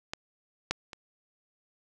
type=clicks; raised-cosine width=0.2 ms; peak=-16 / -10 / -24 dBFS; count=3; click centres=0.135 / 0.71 / 0.932 s; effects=none